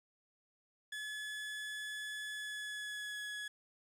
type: tone with pitch glide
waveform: 30% pulse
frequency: 1711 to 1687.4 Hz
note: A6 to G#6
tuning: -49 to +27 cents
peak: -38 dBFS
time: 0.92-3.48 s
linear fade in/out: 5 ms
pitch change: -24 cents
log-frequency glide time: 2.31-3.18 s
effects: low-pass 11000 Hz 12 dB/octave + 11-bit